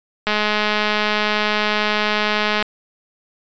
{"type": "click train", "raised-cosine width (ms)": 0.3, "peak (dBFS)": -3, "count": 498, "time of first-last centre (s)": [0.27, 2.625], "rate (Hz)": 211, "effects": ["resampled to 16000 Hz"]}